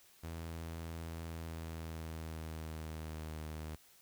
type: tone with pitch glide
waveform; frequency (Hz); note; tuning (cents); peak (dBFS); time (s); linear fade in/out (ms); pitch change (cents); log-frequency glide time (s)
sawtooth; 82.41 to 78.01; E2 to D#2; 0 to +5; -38; 0.23-3.76; 10; -95; 1.25-3.4
effects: white hiss -64 dBFS RMS until 4.01 s